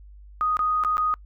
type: tone with dropouts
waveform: sine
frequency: 1244.5 Hz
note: D#6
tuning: in tune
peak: -20 dBFS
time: 0.41-1.14 s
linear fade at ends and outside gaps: 0 ms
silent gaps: 0.569-0.592 / 0.837-0.848 / 0.97-0.98 s
effects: noise-tail reverb RT60 0.1 s tail -26 dB re dry + added 50 Hz sine -43 dBFS peak until 1.25 s